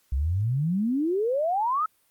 sine exponential sweep, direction up, 62.2 to 1318.5 Hz, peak -22 dBFS, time 0.12-1.86 s, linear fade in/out 5 ms, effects white hiss -66 dBFS RMS until 2.1 s + Opus 48 kbps

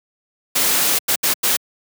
white noise bursts at uneven times, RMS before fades -17 dBFS, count 4, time 0.55-0.99 / 1.08-1.16 / 1.23-1.34 / 1.43-1.57 s, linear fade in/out 10 ms, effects high-pass 150 Hz 12 dB/octave

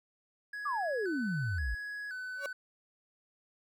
triangle tone with vibrato, 1587 Hz, G6, 21 cents sharp, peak -36 dBFS, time 0.53-2.53 s, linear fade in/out 5 ms, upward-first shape square, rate 0.95 Hz, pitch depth 91 cents each way
sine exponential sweep, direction down, 1244.5 to 50.6 Hz, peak -31 dBFS, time 0.65-1.75 s, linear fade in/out 10 ms
35% pulse tone with exponential growth, 563 Hz, C#5, 27 cents sharp, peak -31 dBFS, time 2.35-2.46 s, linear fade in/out 2 ms, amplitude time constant 22 ms
effects none

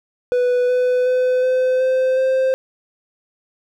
triangle tone with pitch steps, 494.3 / 500 / 505.9 / 511.7 / 517.7 / 523.7 Hz, B4 / B4 / B4 / C5 / C5 / C5, +1 / +21 / +42 / -39 / -18 / +1 cents, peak -12 dBFS, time 0.32-2.54 s, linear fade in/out 0 ms, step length 370 ms, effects none

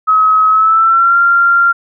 sine tone with pitch glide, 1278 to 1385.6 Hz, D#6 to F6, +46 to -14 cents, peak -6 dBFS, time 0.07-1.73 s, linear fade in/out 20 ms, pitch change +140 cents, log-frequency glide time 0.49-1.17 s, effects none

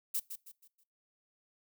violet noise with echo, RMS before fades -33 dBFS, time 0.14-0.2 s, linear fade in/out 10 ms, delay 160 ms, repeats 4, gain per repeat -9 dB, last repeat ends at 0.84 s, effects noise-tail reverb RT60 0.3 s tail -23 dB re dry

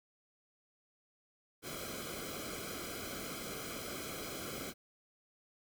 pink noise with comb filter, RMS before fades -43 dBFS, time 1.62-4.74 s, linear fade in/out 50 ms, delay 1.1 ms, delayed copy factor -0.85, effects none

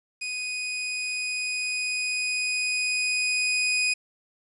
sawtooth tone with level ramp, 2489 Hz, D#7, in tune, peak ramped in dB -26 to -18 dBFS, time 0.21-3.94 s, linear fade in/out 10 ms, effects resampled to 24000 Hz + 9-bit

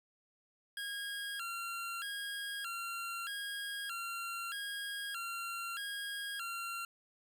25% pulse tone with vibrato, 1500 Hz, F#6, 23 cents sharp, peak -35 dBFS, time 0.77-6.85 s, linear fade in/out 2 ms, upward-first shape square, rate 0.8 Hz, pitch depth 150 cents each way, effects 11-bit

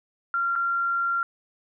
sine tone with dropouts, 1380 Hz, F6, 21 cents flat, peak -22 dBFS, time 0.34-1.23 s, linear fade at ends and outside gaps 1 ms, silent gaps 0.554-0.56 s, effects none

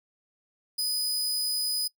sawtooth tone, 4985 Hz, D#8, 2 cents sharp, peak -23 dBFS, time 0.78-1.88 s, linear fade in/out 10 ms, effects noise-tail reverb RT60 0.1 s tail -23 dB re dry

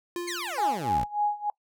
square tone with exponential decay, 349 Hz, F4, 1 cent flat, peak -29 dBFS, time 0.16-0.99 s, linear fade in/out 1 ms, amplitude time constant 180 ms
15% pulse exponential sweep, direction down, 2279 to 49 Hz, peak -25 dBFS, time 0.27-1.05 s, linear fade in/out 10 ms
sine tone with tremolo, 830.6 Hz, G#5, in tune, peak -21 dBFS, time 0.58-1.5 s, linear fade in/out 2 ms, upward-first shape sine, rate 3.4 Hz, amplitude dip 90%
effects noise-tail reverb RT60 0.1 s tail -24 dB re dry

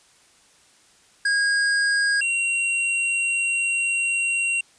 square tone pair in turn, 1634 / 2748 Hz, G#6 / F7, -29 / -29 cents, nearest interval major sixth, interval 900 cents, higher second, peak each -19 / -21 dBFS, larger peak first, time 1.25-2.21 / 2.21-4.61 s, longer second, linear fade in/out 5 ms, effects white hiss -56 dBFS RMS until 4.78 s + resampled to 22050 Hz

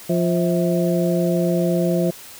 harmonic tone with a mistuned harmonic, 174.61 Hz, F3, in tune, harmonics 1 / 2 / 3 / 4, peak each -19 / -22 / -24 / -25 dBFS, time 0.09-2.11 s, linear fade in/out 10 ms, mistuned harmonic 4, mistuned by -120 cents, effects white hiss -40 dBFS RMS until 2.39 s

